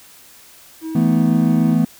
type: tone with pitch glide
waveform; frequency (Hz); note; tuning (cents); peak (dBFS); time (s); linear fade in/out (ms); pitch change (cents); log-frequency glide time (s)
triangle; 320.7 to 317.2; E4 to D#4; -48 to +33; -22; 0.81-1.77; 50; -19; 1-1.09
type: chord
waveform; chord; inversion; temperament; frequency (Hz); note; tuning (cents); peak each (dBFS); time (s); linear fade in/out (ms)
triangle; E suspended fourth; none; equal; 164.81 / 220 / 246.9; E3 / A3 / B3; 0 / 0 / 0; -15; 0.95-1.85; 5
effects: white hiss -45 dBFS RMS until 1.99 s